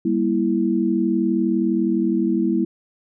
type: chord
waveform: sine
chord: E diminished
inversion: first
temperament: just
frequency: 197.78 / 237.3 / 329.6 Hz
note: G3 / Bb3 / E4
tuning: +16 / +31 / 0 cents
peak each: -22 / -22 / -20 dBFS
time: 0.05-2.65 s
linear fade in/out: 5 ms
effects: none